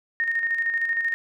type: tone with tremolo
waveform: sine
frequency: 1844 Hz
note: A#6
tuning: 19 cents flat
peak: -20 dBFS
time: 0.2-1.14 s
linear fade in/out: 0 ms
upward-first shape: square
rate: 13 Hz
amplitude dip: 45%
effects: none